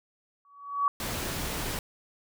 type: tone with exponential growth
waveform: sine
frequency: 1133 Hz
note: C#6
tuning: 37 cents sharp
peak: -19 dBFS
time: 0.45-0.88 s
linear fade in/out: 1 ms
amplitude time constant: 92 ms
type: noise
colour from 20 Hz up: pink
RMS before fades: -33 dBFS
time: 1-1.79 s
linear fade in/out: 2 ms
effects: none